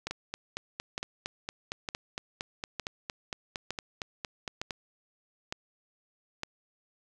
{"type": "two click trains", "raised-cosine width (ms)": 0.2, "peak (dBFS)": [-16, -17], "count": [8, 21], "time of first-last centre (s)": [[0.07, 6.434], [0.11, 4.708]], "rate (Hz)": [1.1, 4.35], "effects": []}